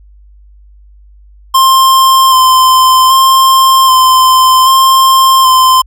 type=tone with vibrato; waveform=square; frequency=1046.5 Hz; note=C6; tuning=in tune; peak=-4 dBFS; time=1.54-5.82 s; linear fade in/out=10 ms; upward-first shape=square; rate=0.64 Hz; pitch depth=16 cents each way; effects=added 50 Hz sine -36 dBFS peak until 5.86 s